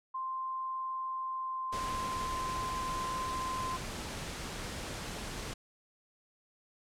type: tone with pitch glide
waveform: sine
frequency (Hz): 1046.5 to 1037.5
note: C6 to C6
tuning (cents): 0 to -15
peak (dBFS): -34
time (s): 0.14-3.77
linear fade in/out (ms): 10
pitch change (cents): -15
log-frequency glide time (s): 1.26-2.5
type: noise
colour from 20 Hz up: pink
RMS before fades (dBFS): -40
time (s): 1.72-5.54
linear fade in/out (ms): 10
effects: low-pass 9000 Hz 12 dB/octave